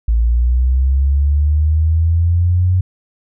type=linear sweep; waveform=sine; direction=up; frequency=55.5 to 92.5 Hz; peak=-10 dBFS; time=0.08-2.81 s; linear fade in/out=5 ms; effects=none